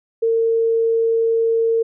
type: tone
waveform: sine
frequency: 455.3 Hz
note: A#4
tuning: 41 cents flat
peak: -14 dBFS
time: 0.22-1.83 s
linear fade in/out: 10 ms
effects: none